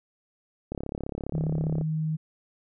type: click train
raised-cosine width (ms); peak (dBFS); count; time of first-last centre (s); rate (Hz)
2; -19; 39; 0.72-1.812; 34.8
type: tone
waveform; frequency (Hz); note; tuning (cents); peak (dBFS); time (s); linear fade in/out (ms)
sine; 156.9; D#3; +15; -25; 1.33-2.17; 20
effects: none